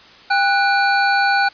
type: tone pair together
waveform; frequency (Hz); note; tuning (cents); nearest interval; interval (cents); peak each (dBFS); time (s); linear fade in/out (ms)
square; 798 / 1477.1; G5 / F#6; +31 / -3; major seventh; 1066; -17 / -17; 0.3-1.49; 10
effects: white hiss -44 dBFS RMS until 1.53 s + resampled to 11025 Hz